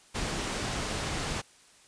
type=low-pass noise; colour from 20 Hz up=pink; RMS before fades=-33 dBFS; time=0.14-1.42 s; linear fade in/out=20 ms; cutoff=9000 Hz; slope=12 dB/octave; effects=white hiss -58 dBFS RMS until 1.87 s + resampled to 22050 Hz